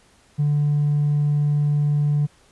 sine tone with hard clipping, 146.83 Hz, D3, in tune, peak -17 dBFS, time 0.38-2.27 s, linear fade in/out 20 ms, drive 1 dB, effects pink hiss -56 dBFS RMS until 2.51 s + resampled to 24000 Hz

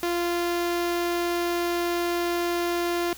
sawtooth tone with notch filter, 346.6 Hz, F4, 13 cents flat, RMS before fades -26 dBFS, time 0.03-3.13 s, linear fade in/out 0 ms, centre 8500 Hz, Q 1.9, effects added 60 Hz sine -50 dBFS peak until 3.17 s + white hiss -44 dBFS RMS until 3.17 s

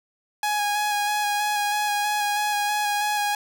sawtooth tone with vibrato, 830.6 Hz, G#5, in tune, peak -18 dBFS, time 0.43-3.35 s, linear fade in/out 2 ms, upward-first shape square, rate 3.1 Hz, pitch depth 14 cents each way, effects none

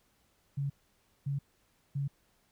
sine tone bursts, 140 Hz, C#3, 18 cents sharp, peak -30 dBFS, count 3, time 0.57-2.08 s, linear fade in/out 10 ms, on 130 ms, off 560 ms, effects pink hiss -71 dBFS RMS until 2.51 s

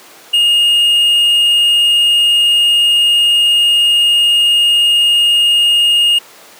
triangle tone, 2847 Hz, F7, 33 cents sharp, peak -6 dBFS, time 0.33-6.19 s, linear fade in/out 10 ms, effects pink hiss -38 dBFS RMS until 6.59 s + high-pass 400 Hz 12 dB/octave

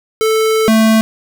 square tone pair in turn, 440 / 221.1 Hz, A4 / A3, 0 / +9 cents, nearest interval octave, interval 1191 cents, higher first, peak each -11 / -8 dBFS, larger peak second, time 0.21-0.68 / 0.68-1.01 s, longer first, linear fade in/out 0 ms, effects none

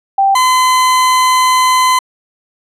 sine / 40% pulse tone pair in turn, 784 / 1020.6 Hz, G5 / C6, 0 / -43 cents, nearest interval perfect fourth, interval 457 cents, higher second, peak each -7 dBFS, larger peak neither, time 0.18-0.35 / 0.35-1.99 s, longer second, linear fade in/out 5 ms, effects low-pass 12000 Hz 12 dB/octave

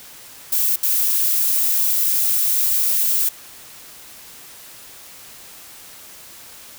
violet noise bursts at uneven times, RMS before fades -18 dBFS, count 2, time 0.52-0.76 / 0.83-3.29 s, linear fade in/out 5 ms, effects white hiss -41 dBFS RMS until 6.78 s

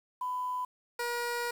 sine / 15% pulse tone pair in turn, 1000 / 478 Hz, B5 / A#4, +21 / +43 cents, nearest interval octave + minor second, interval 1278 cents, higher first, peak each -31 / -25 dBFS, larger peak second, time 0.21-0.65 / 0.99-1.51 s, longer second, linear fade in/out 5 ms, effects 9-bit

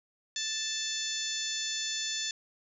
harmonic tone, 880 Hz, A5, in tune, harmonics 2 / 3 / 4 / 5 / 6 / 7 / 8, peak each -41 / -44 / -36 / -40 / -40 / -39 / -39 dBFS, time 0.36-2.31 s, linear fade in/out 2 ms, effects none

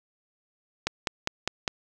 click train, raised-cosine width 0.2 ms, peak -8 dBFS, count 5, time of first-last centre 0.87-1.678 s, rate 4.95 Hz, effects none

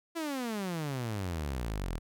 sawtooth exponential sweep, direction down, 341.4 to 38.73 Hz, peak -29 dBFS, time 0.15-1.99 s, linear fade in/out 20 ms, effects none

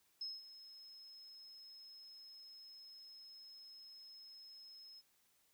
sine tone with ADSR envelope, 5170 Hz, E8, 34 cents flat, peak -40 dBFS, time 0.21-5.02 s, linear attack 5 ms, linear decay 200 ms, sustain -14 dB, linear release 35 ms, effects white hiss -75 dBFS RMS until 5.53 s

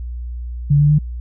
sine tone with pitch steps, 144 / 146.86 / 149.77 Hz, D3 / D3 / D3, -34 / 0 / +34 cents, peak -9 dBFS, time 0.7-0.988 s, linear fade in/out 10 ms, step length 96 ms, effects added 60 Hz sine -24 dBFS peak until 1.2 s

